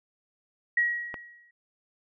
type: tone with exponential decay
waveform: sine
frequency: 1906 Hz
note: A#6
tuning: 38 cents sharp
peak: -19 dBFS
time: 0.77-1.51 s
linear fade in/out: 5 ms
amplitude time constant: 160 ms
type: click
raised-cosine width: 0.5 ms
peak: -20 dBFS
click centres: 1.142 s
effects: none